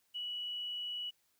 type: tone with quantisation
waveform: sine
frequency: 2939 Hz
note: F#7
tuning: 12 cents flat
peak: -37 dBFS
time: 0.14-1.11 s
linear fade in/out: 20 ms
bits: 11
effects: white hiss -75 dBFS RMS until 1.39 s